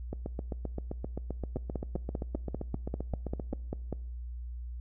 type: two click trains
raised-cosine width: 2 ms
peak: -22 / -20 dBFS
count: 27 / 13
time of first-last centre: 0.13-3.529 / 1.56-3.927 s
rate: 7.65 / 5.07 Hz
effects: noise-tail reverb RT60 0.7 s tail -23 dB re dry + added 60 Hz sine -37 dBFS peak until 4.8 s